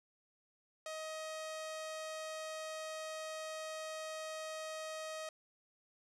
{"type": "tone with low-pass filter", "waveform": "sawtooth", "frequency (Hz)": 630, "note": "D#5", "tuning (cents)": 21, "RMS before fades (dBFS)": -44, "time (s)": [0.86, 5.29], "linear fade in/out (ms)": 2, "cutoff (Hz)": 8200, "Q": 1.3, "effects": []}